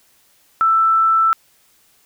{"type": "tone", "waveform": "sine", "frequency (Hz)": 1326, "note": "E6", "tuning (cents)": 10, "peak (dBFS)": -11, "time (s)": [0.61, 1.33], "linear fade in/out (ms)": 0, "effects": ["white hiss -56 dBFS RMS until 2.05 s"]}